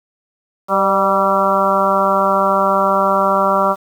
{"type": "harmonic tone with a mistuned harmonic", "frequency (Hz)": 193.9, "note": "G3", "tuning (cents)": -19, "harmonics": [1, 2, 3, 4, 5, 6, 7], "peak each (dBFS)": [-23, -24, -17, -21, -19, -17, -20], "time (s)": [0.68, 3.76], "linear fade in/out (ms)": 50, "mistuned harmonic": 3, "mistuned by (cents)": 34, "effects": ["7-bit"]}